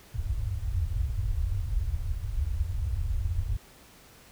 white low-pass noise, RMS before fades -29 dBFS, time 0.14-3.57 s, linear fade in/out 5 ms, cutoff 100 Hz, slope 48 dB/octave, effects pink hiss -54 dBFS RMS until 4.31 s

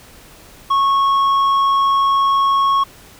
sine tone with tanh clipping, 1100 Hz, C#6, 14 cents flat, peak -13 dBFS, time 0.7-2.84 s, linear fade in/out 10 ms, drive 6 dB, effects pink hiss -43 dBFS RMS until 3.19 s

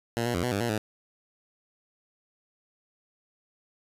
10% pulse tone with pitch steps, 116.9 / 120.5 / 87.1 / 124 / 100.1 / 118.5 / 107.1 Hz, A#2 / B2 / F2 / B2 / G2 / A#2 / A2, +5 / -42 / -4 / +7 / +37 / +29 / -46 cents, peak -18 dBFS, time 0.17-0.779 s, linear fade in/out 0 ms, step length 87 ms, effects resampled to 32000 Hz

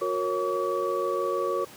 sine tone cluster, 363.9 / 463.8 / 550 / 1141 Hz, F#4 / A#4 / C#5 / C#6, -29 / -9 / -14 / +50 cents, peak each -30 dBFS, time 0.01-1.65 s, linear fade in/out 10 ms, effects pink hiss -47 dBFS RMS until 1.76 s + high-pass 150 Hz 12 dB/octave

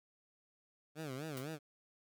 15% pulse tone with vibrato, 143.5 Hz, D3, 40 cents flat, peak -35 dBFS, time 0.95-1.59 s, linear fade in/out 50 ms, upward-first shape sine, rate 4 Hz, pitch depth 200 cents each way
white noise with exponential decay, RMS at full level -45 dBFS, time 1.37-1.49 s, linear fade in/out 2 ms, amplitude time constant 24 ms
effects none

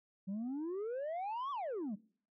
sine exponential two-way sweep, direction up then down, 185.6 to 1162 to 185.6 Hz, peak -34 dBFS, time 0.27-1.96 s, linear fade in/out 20 ms, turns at 1.51 s, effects noise-tail reverb RT60 0.5 s tail -24 dB re dry + tanh soft clip ceiling -36 dBFS

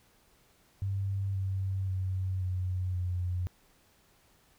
sine tone with pitch steps, 98 / 95.87 / 93.79 / 91.75 / 89.76 Hz, G2 / G2 / F#2 / F#2 / F2, 0 / -38 / +24 / -14 / +48 cents, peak -29 dBFS, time 0.82-3.47 s, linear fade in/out 0 ms, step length 530 ms, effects pink hiss -65 dBFS RMS until 4.58 s

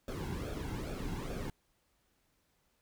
brown noise with flanger, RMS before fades -39 dBFS, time 0.08-1.5 s, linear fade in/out 2 ms, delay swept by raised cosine 1 to 1.69 ms, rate 2.4 Hz, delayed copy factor -0.65, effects pink hiss -75 dBFS RMS until 2.81 s

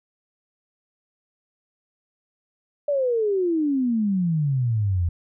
sine exponential sweep, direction down, 592 to 82.41 Hz, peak -19 dBFS, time 2.88-5.09 s, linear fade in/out 5 ms, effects none

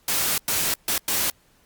white noise bursts at uneven times, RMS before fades -23 dBFS, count 4, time 0.08-0.38 / 0.48-0.74 / 0.88-0.98 / 1.08-1.3 s, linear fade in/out 2 ms, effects pink hiss -60 dBFS RMS until 1.65 s + Opus 48 kbps

